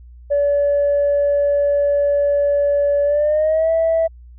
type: tone with pitch glide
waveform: sine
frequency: 573 to 654.4 Hz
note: D5 to E5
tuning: -43 to -13 cents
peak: -12 dBFS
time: 0.3-4.08 s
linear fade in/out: 20 ms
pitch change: +230 cents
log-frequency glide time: 3.04-3.71 s
effects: tanh soft clip ceiling -10 dBFS + added 60 Hz sine -38 dBFS peak until 4.38 s